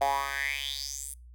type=tone with high-pass filter sweep; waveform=10% pulse; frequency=138.59 Hz; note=C#3; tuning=in tune; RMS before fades=-32 dBFS; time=0.01-1.14 s; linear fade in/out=5 ms; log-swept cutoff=690 to 10000 Hz; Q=5.6; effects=noise-tail reverb RT60 0.3 s tail -26 dB re dry + added 60 Hz sine -47 dBFS peak until 1.34 s